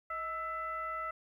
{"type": "tone with frequency modulation", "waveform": "sine", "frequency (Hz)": 1318.5, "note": "E6", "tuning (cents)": 0, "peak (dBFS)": -35, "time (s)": [0.1, 1.11], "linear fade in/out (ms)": 5, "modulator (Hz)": 686, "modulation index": 0.71, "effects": ["12-bit"]}